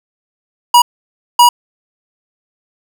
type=tone bursts at uneven times; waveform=square; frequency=964 Hz; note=B5; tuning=42 cents flat; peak=-4 dBFS; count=2; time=0.74-0.82 / 1.39-1.49 s; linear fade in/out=5 ms; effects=none